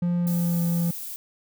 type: tone with pitch glide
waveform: triangle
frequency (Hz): 174.61 to 170.62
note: F3 to F3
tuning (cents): 0 to -40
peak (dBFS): -19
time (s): 0.02-0.91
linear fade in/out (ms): 5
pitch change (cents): -40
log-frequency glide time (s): 0.19-0.63
type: noise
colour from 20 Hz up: violet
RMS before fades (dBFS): -35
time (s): 0.27-1.16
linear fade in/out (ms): 0
effects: none